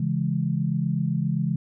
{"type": "chord", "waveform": "sine", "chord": "C# minor", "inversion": "none", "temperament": "just", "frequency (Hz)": [138.59, 166.31, 207.9], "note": ["C#3", "E3", "G#3"], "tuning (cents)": [0, 16, 2], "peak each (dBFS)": [-26, -25, -28], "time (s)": [0, 1.56], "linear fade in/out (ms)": 5, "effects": []}